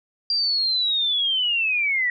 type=linear sweep; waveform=sine; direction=down; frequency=4771 to 1910 Hz; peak=-19 dBFS; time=0.3-2.1 s; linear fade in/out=2 ms; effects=none